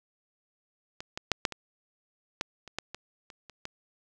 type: clicks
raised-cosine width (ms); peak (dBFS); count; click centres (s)
0.2; -21 / -17 / -6 / -7 / -20 / -12 / -27 / -14 / -21 / -30 / -29 / -20; 12; 1.005 / 1.175 / 1.317 / 1.452 / 1.523 / 2.411 / 2.677 / 2.786 / 2.946 / 3.302 / 3.497 / 3.654
effects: none